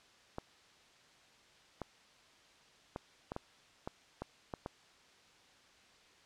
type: clicks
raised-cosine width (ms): 1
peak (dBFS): -25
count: 9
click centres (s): 0.384 / 1.817 / 2.961 / 3.319 / 3.364 / 3.875 / 4.22 / 4.538 / 4.661
effects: white hiss -63 dBFS RMS until 6.25 s + low-pass 5000 Hz 12 dB/octave